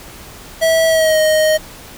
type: tone with pitch glide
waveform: square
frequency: 651 to 623 Hz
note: E5 to D#5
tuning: -22 to +2 cents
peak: -11 dBFS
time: 0.61-1.58 s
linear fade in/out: 20 ms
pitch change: -76 cents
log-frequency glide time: 0.87-1.19 s
effects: pink hiss -36 dBFS RMS until 1.97 s